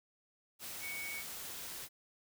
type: tone in noise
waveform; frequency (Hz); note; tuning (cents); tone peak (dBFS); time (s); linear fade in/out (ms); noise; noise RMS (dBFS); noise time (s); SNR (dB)
sine; 2236; C#7; +14; -41; 0.8-1.24; 50; white; -45; 0.59-1.89; +1
effects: none